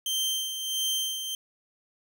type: tone with tremolo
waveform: sawtooth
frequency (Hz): 3136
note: G7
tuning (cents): 0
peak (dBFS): -22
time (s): 0.06-1.35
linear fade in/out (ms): 2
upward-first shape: sine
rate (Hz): 1.5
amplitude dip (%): 55
effects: none